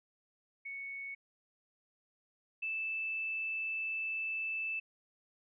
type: tone pair in turn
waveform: sine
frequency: 2217 / 2636 Hz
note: C#7 / E7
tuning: 0 / -1 cents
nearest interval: minor third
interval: 299 cents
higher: second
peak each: -40 / -34 dBFS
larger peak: second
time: 0.65-1.15 / 2.62-4.8 s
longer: second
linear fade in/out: 10 ms
effects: none